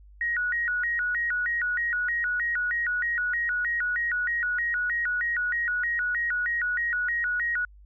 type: tone with vibrato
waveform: sine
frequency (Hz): 1661.2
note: G#6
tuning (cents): 0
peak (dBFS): -24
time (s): 0.21-7.65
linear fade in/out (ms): 2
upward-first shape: square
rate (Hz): 3.2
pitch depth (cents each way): 220
effects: added 50 Hz sine -48 dBFS peak until 7.85 s